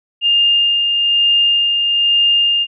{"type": "tone with tremolo", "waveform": "sine", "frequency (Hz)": 2814, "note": "F7", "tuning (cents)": 12, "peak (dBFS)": -9, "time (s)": [0.21, 2.67], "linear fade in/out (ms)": 50, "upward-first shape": "sine", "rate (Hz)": 1.1, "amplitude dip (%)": 35, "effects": []}